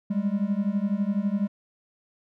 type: beating tone pair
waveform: triangle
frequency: 196 / 208 Hz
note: G3 / G#3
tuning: 0 / +3 cents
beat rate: 12 Hz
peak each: -24 dBFS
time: 0.1-1.48 s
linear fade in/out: 10 ms
effects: none